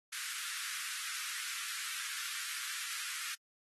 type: high-pass noise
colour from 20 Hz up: pink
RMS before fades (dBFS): -41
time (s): 0.12-3.35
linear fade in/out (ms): 10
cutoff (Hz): 1300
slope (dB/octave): 48
effects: AAC 32 kbps